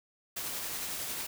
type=noise with tremolo; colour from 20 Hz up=white; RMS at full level=-36 dBFS; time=0.36-1.27 s; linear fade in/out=10 ms; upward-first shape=sine; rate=11 Hz; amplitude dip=25%; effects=none